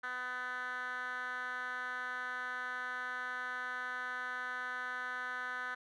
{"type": "tone with band-pass filter", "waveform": "10% pulse", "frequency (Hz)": 250.9, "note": "B3", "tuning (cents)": 28, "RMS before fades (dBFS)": -40, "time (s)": [0.03, 5.75], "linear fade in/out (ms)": 10, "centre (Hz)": 1600, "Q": 4.1, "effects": []}